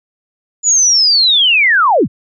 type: linear sweep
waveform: sine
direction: down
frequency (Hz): 7030 to 64.3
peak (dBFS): -7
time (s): 0.63-2.08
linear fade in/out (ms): 50
effects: none